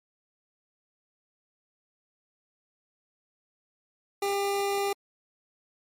25% pulse tone, 399.5 Hz, G4, 33 cents sharp, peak -22 dBFS, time 4.22-4.93 s, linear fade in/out 5 ms, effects MP3 64 kbps

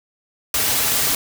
white noise with comb filter, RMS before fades -19 dBFS, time 0.54-1.15 s, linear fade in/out 2 ms, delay 5.5 ms, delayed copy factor -0.5, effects none

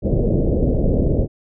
pink low-pass noise, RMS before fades -17 dBFS, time 0.02-1.28 s, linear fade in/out 50 ms, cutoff 580 Hz, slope 48 dB/octave, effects none

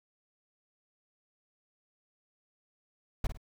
brown noise with echo, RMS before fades -27 dBFS, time 3.24-3.27 s, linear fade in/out 5 ms, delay 52 ms, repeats 2, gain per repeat -9 dB, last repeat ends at 3.374 s, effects none

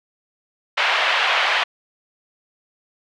white band-pass noise, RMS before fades -19 dBFS, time 0.77-1.64 s, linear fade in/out 10 ms, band 630 to 3100 Hz, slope 24 dB/octave, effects none

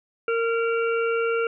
harmonic tone, 460.5 Hz, A#4, 21 cents flat, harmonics 1 / 3 / 5 / 6, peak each -22 / -27 / -35 / -35 dBFS, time 0.28-1.47 s, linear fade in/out 2 ms, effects none

